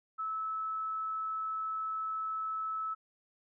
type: tone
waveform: sine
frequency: 1303 Hz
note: E6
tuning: 20 cents flat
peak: -33 dBFS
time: 0.18-2.95 s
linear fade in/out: 20 ms
effects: none